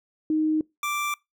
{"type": "tone pair in turn", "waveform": ["sine", "25% pulse"], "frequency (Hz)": [311.1, 1174.6], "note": ["D#4", "D6"], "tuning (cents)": [0, 0], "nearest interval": "octave + major seventh", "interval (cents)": 2300, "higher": "second", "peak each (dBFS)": [-20, -22], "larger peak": "first", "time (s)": [[0.3, 0.61], [0.83, 1.14]], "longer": "neither", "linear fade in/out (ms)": 2, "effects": ["noise-tail reverb RT60 0.2 s tail -24 dB re dry"]}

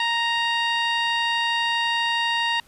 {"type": "tone with low-pass filter", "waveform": "15% pulse", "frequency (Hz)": 932.3, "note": "A#5", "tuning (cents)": 0, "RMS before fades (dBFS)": -23, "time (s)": [0, 2.6], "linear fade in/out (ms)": 2, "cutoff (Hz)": 4100, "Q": 1.1, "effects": ["pink hiss -55 dBFS RMS until 2.67 s", "resampled to 32000 Hz"]}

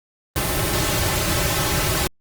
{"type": "noise with comb filter", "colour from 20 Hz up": "pink", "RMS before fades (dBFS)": -21, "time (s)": [0.36, 2.07], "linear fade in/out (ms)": 0, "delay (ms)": 4.2, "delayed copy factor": -0.8, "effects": ["Opus 24 kbps"]}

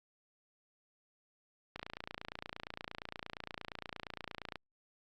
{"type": "click train", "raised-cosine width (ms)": 0.3, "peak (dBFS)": -25, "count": 81, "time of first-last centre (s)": [1.76, 4.557], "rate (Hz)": 28.6, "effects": ["Opus 48 kbps"]}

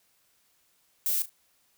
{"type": "noise with echo", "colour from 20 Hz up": "violet", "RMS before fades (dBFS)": -27, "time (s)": [1.06, 1.22], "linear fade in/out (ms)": 0, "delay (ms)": 37, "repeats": 2, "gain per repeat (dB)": -13, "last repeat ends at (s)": 1.294, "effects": ["white hiss -68 dBFS RMS until 1.77 s"]}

